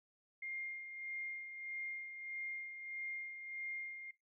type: tone with tremolo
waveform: sine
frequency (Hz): 2118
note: C7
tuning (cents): +21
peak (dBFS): -40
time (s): 0.42-4.11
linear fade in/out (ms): 5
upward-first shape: sine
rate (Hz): 1.6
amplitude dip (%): 55
effects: noise-tail reverb RT60 0.2 s tail -18 dB re dry